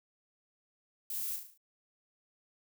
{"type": "noise with echo", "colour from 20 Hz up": "violet", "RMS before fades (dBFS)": -38, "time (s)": [1.1, 1.36], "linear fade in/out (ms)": 2, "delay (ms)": 36, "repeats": 6, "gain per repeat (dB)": -5, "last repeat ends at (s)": 1.576, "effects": []}